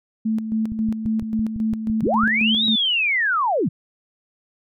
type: tone with tremolo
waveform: sine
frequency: 220.2 Hz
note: A3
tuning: 2 cents sharp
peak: -18 dBFS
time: 0.25-2.76 s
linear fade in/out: 10 ms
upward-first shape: square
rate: 3.7 Hz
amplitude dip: 55%
type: click train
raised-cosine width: 5 ms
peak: -19 dBFS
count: 10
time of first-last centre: 0.72-2.235 s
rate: 5.94 Hz
type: linear two-way sweep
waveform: sine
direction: up then down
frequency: 103.83 to 3893 to 117.5 Hz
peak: -17 dBFS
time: 2.02-3.69 s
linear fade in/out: 10 ms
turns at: 2.65 s
effects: none